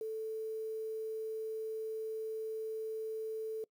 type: tone with quantisation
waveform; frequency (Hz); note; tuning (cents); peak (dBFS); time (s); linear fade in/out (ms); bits
sine; 440; A4; 0; -36; 0.01-3.64; 2; 10
effects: noise-tail reverb RT60 0.1 s tail -24 dB re dry